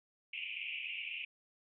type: band-pass noise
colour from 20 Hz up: pink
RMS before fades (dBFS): -42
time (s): 0.33-1.25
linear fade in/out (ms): 5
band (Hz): 2300 to 2900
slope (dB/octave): 96
effects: none